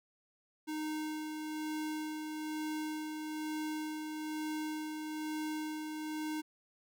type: tone with tremolo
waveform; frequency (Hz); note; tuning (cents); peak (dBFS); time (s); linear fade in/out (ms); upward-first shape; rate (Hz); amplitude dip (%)
square; 308.6; D#4; -14; -36; 0.67-6.42; 20; sine; 1.1; 35
effects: none